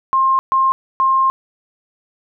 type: tone bursts at uneven times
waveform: sine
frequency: 1062 Hz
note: C6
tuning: 25 cents sharp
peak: -11 dBFS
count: 3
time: 0.13-0.39 / 0.52-0.72 / 1-1.3 s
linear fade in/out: 0 ms
effects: none